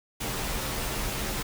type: noise with comb filter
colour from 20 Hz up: pink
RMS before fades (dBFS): -31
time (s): 0.2-1.43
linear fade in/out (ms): 10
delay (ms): 12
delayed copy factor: -0.65
effects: none